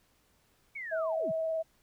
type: linear sweep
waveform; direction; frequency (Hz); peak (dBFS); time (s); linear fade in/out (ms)
sine; down; 2286 to 110; -37; 0.75-1.32; 10
type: tone with vibrato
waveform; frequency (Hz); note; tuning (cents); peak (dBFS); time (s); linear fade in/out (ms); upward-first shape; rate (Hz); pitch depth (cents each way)
sine; 645; E5; -38; -29; 0.91-1.63; 20; sine; 19; 16
effects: pink hiss -69 dBFS RMS until 1.82 s